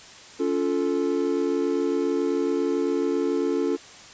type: chord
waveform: triangle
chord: Db augmented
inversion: none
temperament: equal with one note detuned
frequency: 281.9 / 349.2 / 440 Hz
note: Db4 / F4 / A4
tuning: +29 / 0 / 0 cents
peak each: -24 dBFS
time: 0.39-3.77 s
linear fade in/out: 20 ms
effects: white hiss -45 dBFS RMS until 4.13 s + resampled to 16000 Hz